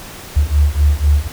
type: beating tone pair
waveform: sine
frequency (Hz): 71.2 / 75.2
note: C#2 / D2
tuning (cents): +47 / +42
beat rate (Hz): 4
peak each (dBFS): -13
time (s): 0.36-1.28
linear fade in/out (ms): 10
effects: pink hiss -33 dBFS RMS until 1.32 s